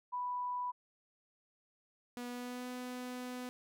sine tone, 987.8 Hz, B5, in tune, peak -35 dBFS, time 0.12-0.72 s, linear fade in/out 20 ms
sawtooth tone with pitch glide, 244.1 to 249.7 Hz, B3 to B3, -20 to +19 cents, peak -37 dBFS, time 2.17-3.49 s, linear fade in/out 0 ms, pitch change +39 cents, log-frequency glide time 2.28-2.68 s
effects none

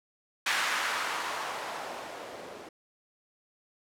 violet noise with low-pass filter sweep, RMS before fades -34 dBFS, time 0.46-2.69 s, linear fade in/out 5 ms, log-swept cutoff 1700 to 420 Hz, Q 1.3, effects none

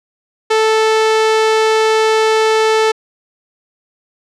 sawtooth tone, 439.3 Hz, A4, 3 cents flat, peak -6 dBFS, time 0.5-2.92 s, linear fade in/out 10 ms, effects low-pass 6000 Hz 12 dB/octave

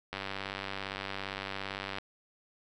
click train, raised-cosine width 0.3 ms, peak -20 dBFS, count 182, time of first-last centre 0.13-1.985 s, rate 97.6 Hz, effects none

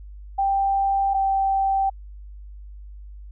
sine tone pair in turn, 786 / 778.8 Hz, G5 / G5, +4 / -12 cents, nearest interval unison, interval 16 cents, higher first, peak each -18 dBFS, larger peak neither, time 0.38-1.14 / 1.14-1.9 s, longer neither, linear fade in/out 10 ms, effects added 50 Hz sine -37 dBFS peak until 3.31 s

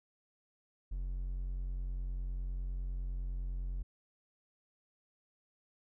triangle tone, 44.96 Hz, F#1, 49 cents flat, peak -33 dBFS, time 0.91-3.83 s, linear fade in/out 10 ms, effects none

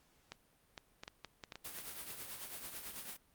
clicks, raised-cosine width 0.2 ms, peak -28 dBFS, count 9, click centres 0.32 / 0.778 / 1.035 / 1.079 / 1.247 / 1.438 / 1.522 / 1.556 / 1.787 s
white noise with tremolo, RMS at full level -44 dBFS, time 1.64-3.17 s, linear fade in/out 10 ms, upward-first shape triangle, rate 9.1 Hz, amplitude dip 60%
effects pink hiss -71 dBFS RMS until 3.34 s + Opus 48 kbps

